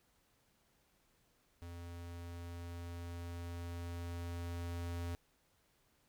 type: tone with level ramp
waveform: square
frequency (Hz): 86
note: F2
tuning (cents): -26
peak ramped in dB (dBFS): -47 to -39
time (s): 1.62-5.15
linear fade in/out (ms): 0
effects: pink hiss -74 dBFS RMS until 6.08 s